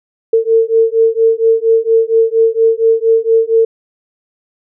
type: beating tone pair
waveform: sine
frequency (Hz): 449.7 / 454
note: A4 / A#4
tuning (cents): +38 / -46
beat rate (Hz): 4.3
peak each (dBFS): -11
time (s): 0.33-3.65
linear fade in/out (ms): 5
effects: none